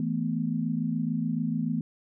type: chord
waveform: sine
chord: E suspended fourth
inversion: none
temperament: equal with one note detuned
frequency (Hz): 162.92 / 220 / 246.9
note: E3 / A3 / B3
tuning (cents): -20 / 0 / 0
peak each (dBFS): -30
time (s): 0-1.81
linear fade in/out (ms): 2
effects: none